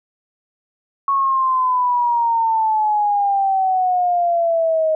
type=exponential sweep; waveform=sine; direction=down; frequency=1108.7 to 626 Hz; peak=-14 dBFS; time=1.08-4.95 s; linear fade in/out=2 ms; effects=none